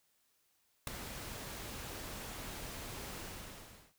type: noise with ADSR envelope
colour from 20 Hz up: pink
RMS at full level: -31 dBFS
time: 0.87-3.94 s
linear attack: 4 ms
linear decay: 4 ms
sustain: -14 dB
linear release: 750 ms
effects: white hiss -75 dBFS RMS until 3.98 s